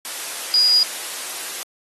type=tone in noise; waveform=sine; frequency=4892 Hz; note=D#8; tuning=30 cents flat; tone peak=-12 dBFS; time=0.54-0.83 s; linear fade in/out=0 ms; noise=white; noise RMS=-29 dBFS; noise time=0.05-1.63 s; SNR=+14 dB; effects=high-pass 400 Hz 12 dB/octave + AAC 32 kbps